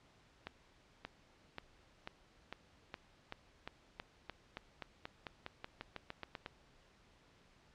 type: accelerating click train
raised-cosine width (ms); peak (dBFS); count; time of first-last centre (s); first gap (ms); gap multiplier
0.3; -27; 22; 0.47-6.461; 580; 0.92
effects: pink hiss -67 dBFS RMS until 7.74 s + low-pass 5000 Hz 12 dB/octave